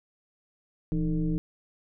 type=tone with frequency modulation; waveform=sine; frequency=166.3 Hz; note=E3; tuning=16 cents sharp; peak=-24 dBFS; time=0.92-1.38 s; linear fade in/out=0 ms; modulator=142 Hz; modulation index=1.1; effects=none